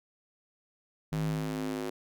square tone with high-pass filter sweep, 52.4 Hz, G#1, 16 cents sharp, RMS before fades -33 dBFS, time 1.12-1.9 s, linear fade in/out 5 ms, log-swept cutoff 130 to 340 Hz, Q 2.8, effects none

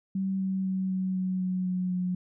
sine tone with pitch steps, 191.9 / 190.35 / 188.82 / 187.3 / 185.79 / 184.3 / 182.81 / 181.34 Hz, G3 / F#3 / F#3 / F#3 / F#3 / F#3 / F#3 / F#3, -37 / +49 / +35 / +21 / +7 / -7 / -21 / -35 cents, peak -26 dBFS, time 0.15-2.15 s, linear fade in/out 5 ms, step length 250 ms, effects none

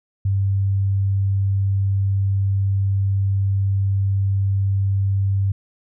sine tone, 98 Hz, G2, in tune, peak -16 dBFS, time 0.25-5.52 s, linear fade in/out 5 ms, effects none

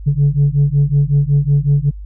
sine beating tone pair, 140.2 / 145.6 Hz, C#3 / D3, +20 / -15 cents, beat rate 5.4 Hz, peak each -12 dBFS, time 0.06-1.91 s, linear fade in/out 20 ms, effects tanh soft clip ceiling -6 dBFS + added 50 Hz sine -27 dBFS peak until 2.05 s

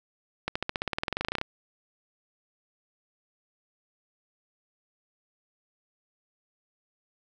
accelerating click train, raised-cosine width 0.3 ms, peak -12 dBFS, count 20, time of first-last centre 0.48-1.414 s, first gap 75 ms, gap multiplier 0.95, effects none

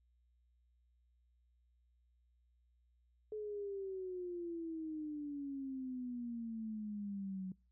sine exponential sweep, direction down, 430.6 to 185 Hz, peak -40 dBFS, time 3.32-7.52 s, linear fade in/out 2 ms, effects noise-tail reverb RT60 0.3 s tail -25 dB re dry + added 60 Hz sine -70 dBFS peak until 7.71 s

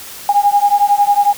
sine beating tone pair, 810 / 821 Hz, G#5 / G#5, -43 / -20 cents, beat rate 11 Hz, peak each -12 dBFS, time 0.29-1.33 s, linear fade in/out 2 ms, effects white hiss -32 dBFS RMS until 1.37 s

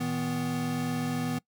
square tone cluster, 117.4 / 160 / 248.4 Hz, A#2 / D#3 / B3, +13 / +49 / +10 cents, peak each -39 / -34 / -31 dBFS, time 0-1.39 s, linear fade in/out 10 ms, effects noise-tail reverb RT60 0.1 s tail -22 dB re dry

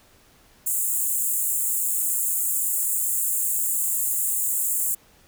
pink high-pass noise, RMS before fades -24 dBFS, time 0.66-4.95 s, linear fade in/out 10 ms, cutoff 7100 Hz, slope 96 dB/octave, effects pink hiss -56 dBFS RMS until 5.27 s

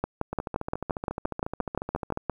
two click trains, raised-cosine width 1 ms, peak -17 / -12 dBFS, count 27 / 14, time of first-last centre 0.33-2.174 / 0.04-2.297 s, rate 14.1 / 5.76 Hz, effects 9-bit

